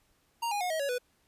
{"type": "tone with pitch steps", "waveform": "square", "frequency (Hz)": [932.3, 821, 723.1, 636.8, 560.8, 493.9], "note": ["A#5", "G#5", "F#5", "D#5", "C#5", "B4"], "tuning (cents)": [0, -20, -40, 40, 20, 0], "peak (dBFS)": -30, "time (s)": [0.42, 0.984], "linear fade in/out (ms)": 10, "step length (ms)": 94, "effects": ["pink hiss -70 dBFS RMS until 1.27 s", "resampled to 32000 Hz"]}